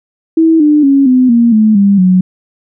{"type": "tone with pitch steps", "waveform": "sine", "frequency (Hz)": [324.3, 299.1, 275.9, 254.4, 234.7, 216.4, 199.63, 184.12], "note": ["E4", "D4", "C#4", "C4", "A#3", "A3", "G3", "F#3"], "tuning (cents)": [-28, 32, -8, -48, 12, -29, 32, -8], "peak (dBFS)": -4, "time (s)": [0.37, 2.21], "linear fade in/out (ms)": 5, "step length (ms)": 230, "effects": []}